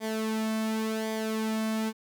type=tone with flanger; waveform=sawtooth; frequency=219.8 Hz; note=A3; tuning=2 cents flat; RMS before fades=-30 dBFS; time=0-1.93 s; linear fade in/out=50 ms; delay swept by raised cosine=0.73 to 2.13 ms; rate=0.9 Hz; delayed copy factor=-0.65; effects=none